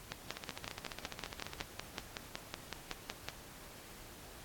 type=two click trains; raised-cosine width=0.2 ms; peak=-24 / -20 dBFS; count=19 / 18; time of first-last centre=0.37-1.603 / 0.12-3.286 s; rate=14.6 / 5.37 Hz; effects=pink hiss -53 dBFS RMS until 4.44 s + AAC 64 kbps